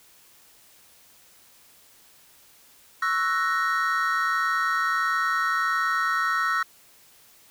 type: chord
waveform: triangle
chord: F# dominant seventh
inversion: second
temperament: equal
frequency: 1108.7 / 1318.5 / 1480 / 1864.7 Hz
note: C#6 / E6 / F#6 / A#6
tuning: 0 / 0 / 0 / 0 cents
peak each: -29 / -23 / -27 / -26 dBFS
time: 3.02-6.63 s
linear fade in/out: 5 ms
effects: white hiss -55 dBFS RMS until 7.5 s